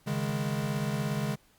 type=chord; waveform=square; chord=C# suspended second; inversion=none; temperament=equal with one note detuned; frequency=138.59 / 155.56 / 206.7 Hz; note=C#3 / D#3 / G#3; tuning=0 / 0 / -8 cents; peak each=-33 / -35 / -34 dBFS; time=0.06-1.36 s; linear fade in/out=20 ms; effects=pink hiss -64 dBFS RMS until 1.58 s + Opus 48 kbps